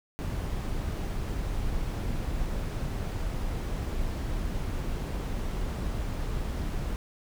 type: noise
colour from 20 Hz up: brown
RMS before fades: -31 dBFS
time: 0.19-6.96 s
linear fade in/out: 0 ms
effects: none